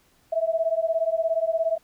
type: beating tone pair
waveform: sine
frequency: 646 / 663 Hz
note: E5 / E5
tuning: -35 / +10 cents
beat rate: 17 Hz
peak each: -24 dBFS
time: 0.32-1.78 s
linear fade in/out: 10 ms
effects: pink hiss -62 dBFS RMS until 1.83 s